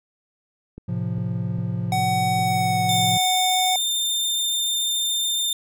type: click train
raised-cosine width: 3 ms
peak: -24 dBFS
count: 5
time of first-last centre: 0.78-2.393 s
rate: 2.48 Hz
type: chord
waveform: triangle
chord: F major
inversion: first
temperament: equal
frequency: 110 / 130.81 / 174.61 Hz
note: A2 / C3 / F3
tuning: 0 / 0 / 0 cents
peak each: -25 / -27 / -25 dBFS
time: 0.88-3.18 s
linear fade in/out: 10 ms
type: tone with pitch glide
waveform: square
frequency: 750 to 741 Hz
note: F#5 to F#5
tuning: +23 to +2 cents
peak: -21 dBFS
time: 1.92-3.76 s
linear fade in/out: 2 ms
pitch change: -21 cents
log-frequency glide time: 2.45-2.8 s
type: tone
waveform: sawtooth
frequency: 3607 Hz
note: A7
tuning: 42 cents sharp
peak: -18 dBFS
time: 2.89-5.53 s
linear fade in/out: 2 ms
effects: none